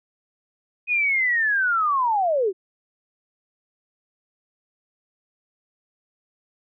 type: linear sweep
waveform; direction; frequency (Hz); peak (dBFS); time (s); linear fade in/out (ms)
sine; down; 2509 to 352.3; -18; 0.87-2.53; 50
effects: none